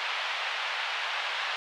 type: band-pass noise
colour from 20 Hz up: white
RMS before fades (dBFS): -32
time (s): 0-1.56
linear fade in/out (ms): 0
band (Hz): 680 to 3300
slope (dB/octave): 24
effects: none